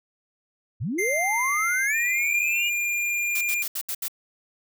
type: linear sweep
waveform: sine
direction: up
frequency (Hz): 82.41 to 2899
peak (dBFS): -25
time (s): 0.8-2.7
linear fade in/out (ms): 20
type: tone with pitch glide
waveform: square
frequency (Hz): 2093 to 2404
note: C7 to D7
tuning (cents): 0 to +40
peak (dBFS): -24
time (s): 0.98-3.63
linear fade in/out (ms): 10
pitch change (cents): +240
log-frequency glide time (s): 1.86-1.95
type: noise bursts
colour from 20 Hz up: blue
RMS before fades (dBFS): -29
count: 6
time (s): 3.35-4.082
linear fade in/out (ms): 5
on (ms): 62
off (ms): 72
effects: none